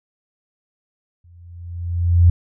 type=tone with exponential growth; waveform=sine; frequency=86.5 Hz; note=F2; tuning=16 cents flat; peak=-6 dBFS; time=1.24-2.3 s; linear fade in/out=5 ms; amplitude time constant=230 ms; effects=none